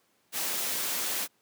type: noise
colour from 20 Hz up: white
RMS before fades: -31 dBFS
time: 0.32-1.28 s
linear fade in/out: 50 ms
effects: pink hiss -69 dBFS RMS until 1.41 s + high-pass 200 Hz 12 dB/octave